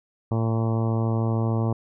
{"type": "harmonic tone", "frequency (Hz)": 113.1, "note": "A2", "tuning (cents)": 48, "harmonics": [1, 2, 3, 4, 5, 6, 7, 8, 9, 10], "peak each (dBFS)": [-22, -28, -32, -34, -36, -38, -39, -40, -41, -42], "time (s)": [0.31, 1.73], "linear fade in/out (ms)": 5, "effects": []}